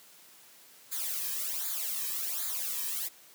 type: noise with flanger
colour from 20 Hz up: blue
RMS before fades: -34 dBFS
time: 0.91-3.09 s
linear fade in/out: 20 ms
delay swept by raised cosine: 0.35 to 1.45 ms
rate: 1.3 Hz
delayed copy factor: -0.95
effects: white hiss -56 dBFS RMS until 3.34 s + high-pass 150 Hz 12 dB/octave